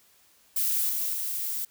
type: noise with level steps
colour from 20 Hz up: violet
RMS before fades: -26 / -29 / -31 dBFS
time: 0.56-1.65 s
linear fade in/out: 5 ms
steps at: 0.89 / 1.13 s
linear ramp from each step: 5 ms
effects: white hiss -61 dBFS RMS until 1.7 s